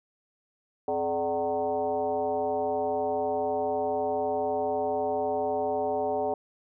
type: tone with frequency modulation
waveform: sine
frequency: 590 Hz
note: D5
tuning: 8 cents sharp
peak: -25 dBFS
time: 0.88-6.34 s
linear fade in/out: 2 ms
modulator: 164 Hz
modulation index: 1.5
effects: none